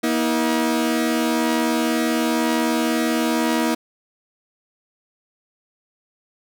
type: tone pair together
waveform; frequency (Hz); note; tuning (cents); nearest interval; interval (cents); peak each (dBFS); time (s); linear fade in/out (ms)
sawtooth; 239 / 319; A#3 / D#4; +43 / +43; perfect fourth; 500; -17; 0.03-3.75; 10
effects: none